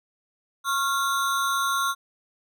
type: ring-modulated tone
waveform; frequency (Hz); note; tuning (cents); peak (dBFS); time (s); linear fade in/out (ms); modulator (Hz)
square; 1239; D#6; -8; -20; 0.64-1.95; 50; 145
effects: none

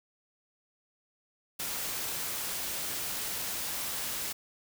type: noise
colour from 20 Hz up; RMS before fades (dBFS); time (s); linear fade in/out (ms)
white; -35; 1.59-4.33; 10
effects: none

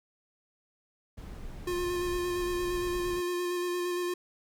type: noise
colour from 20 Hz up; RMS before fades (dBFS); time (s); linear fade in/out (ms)
brown; -41; 1.17-3.21; 10
type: tone with vibrato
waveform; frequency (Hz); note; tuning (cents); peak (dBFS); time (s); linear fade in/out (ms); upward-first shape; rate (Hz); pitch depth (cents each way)
square; 354.4; F4; +25; -30; 1.67-4.14; 5; square; 8.7; 14
effects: none

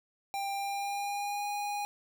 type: tone with pitch glide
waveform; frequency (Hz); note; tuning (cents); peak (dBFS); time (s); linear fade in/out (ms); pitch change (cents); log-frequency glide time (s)
square; 793 to 820.5; G5 to G#5; +20 to -21; -33; 0.34-1.85; 0; +59; 0.53-1.46
effects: none

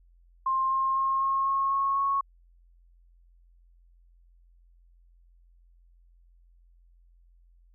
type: tone with pitch steps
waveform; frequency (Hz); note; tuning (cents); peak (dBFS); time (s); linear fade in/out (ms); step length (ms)
sine; 1058 / 1065.4 / 1072.8 / 1080.2 / 1087.7 / 1095.3 / 1102.9; C6 / C6 / C6 / C#6 / C#6 / C#6 / C#6; +19 / +31 / +43 / -45 / -33 / -21 / -9; -23; 0.46-2.21; 5; 250
effects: added 43 Hz sine -56 dBFS peak until 7.74 s

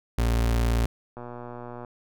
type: tone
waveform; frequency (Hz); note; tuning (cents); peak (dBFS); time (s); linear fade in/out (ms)
35% pulse; 57.8; A#1; -14; -19; 0.18-0.86; 5
type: click train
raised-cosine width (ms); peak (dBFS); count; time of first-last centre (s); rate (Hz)
1; -25; 83; 1.17-1.848; 121
effects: none

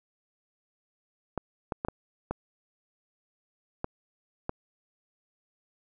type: clicks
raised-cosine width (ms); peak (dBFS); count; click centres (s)
1; -16; 7; 1.377 / 1.722 / 1.849 / 1.885 / 2.31 / 3.844 / 4.494
effects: none

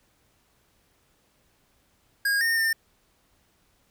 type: tone with pitch steps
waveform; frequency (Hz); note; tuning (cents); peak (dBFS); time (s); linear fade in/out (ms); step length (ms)
square; 1631 / 1832 / 1804; G#6 / A#6 / A6; -32 / -31 / +43; -22; 2.25-2.73; 5; 160
effects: pink hiss -66 dBFS RMS until 3.9 s

